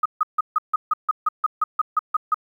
sine tone bursts, 1252 Hz, D#6, 10 cents sharp, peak -15 dBFS, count 14, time 0.03-2.344 s, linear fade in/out 5 ms, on 26 ms, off 150 ms, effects 9-bit

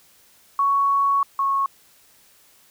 sine tone pair in turn, 1114 / 1099.3 Hz, C#6 / C#6, +8 / -15 cents, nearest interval unison, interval 23 cents, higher first, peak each -16 / -18 dBFS, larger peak first, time 0.59-1.23 / 1.39-1.66 s, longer first, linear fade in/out 2 ms, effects white hiss -55 dBFS RMS until 2.7 s

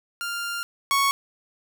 sawtooth tone pair in turn, 1396.9 / 1108.7 Hz, F6 / C#6, 0 / 0 cents, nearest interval major third, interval 400 cents, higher first, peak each -24 / -15 dBFS, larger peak second, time 0.21-0.63 / 0.91-1.11 s, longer first, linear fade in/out 0 ms, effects none

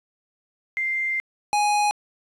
sine / square tone pair in turn, 2093 / 830.6 Hz, C7 / G#5, 0 / 0 cents, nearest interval octave + major third, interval 1600 cents, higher first, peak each -22 / -19 dBFS, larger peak second, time 0.77-1.2 / 1.53-1.91 s, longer first, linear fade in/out 0 ms, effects resampled to 24000 Hz + 9-bit

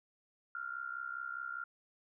sine tone with amplitude modulation, 1396.9 Hz, F6, in tune, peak -35 dBFS, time 0.55-1.64 s, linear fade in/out 2 ms, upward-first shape sine, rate 64.9 Hz, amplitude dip 85%, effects none

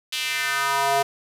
square tone with high-pass filter sweep, 138.59 Hz, C#3, in tune, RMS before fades -23 dBFS, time 0.12-1.03 s, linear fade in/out 10 ms, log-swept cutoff 3200 to 600 Hz, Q 2.4, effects resampled to 32000 Hz + 7-bit

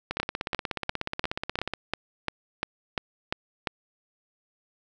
two click trains, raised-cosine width 0.3 ms, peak -10 / -13 dBFS, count 11 / 28, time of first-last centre 0.2-3.672 / 0.11-1.737 s, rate 2.88 / 16.6 Hz, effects none

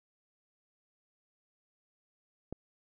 click, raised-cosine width 2 ms, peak -25 dBFS, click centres 2.526 s, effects none

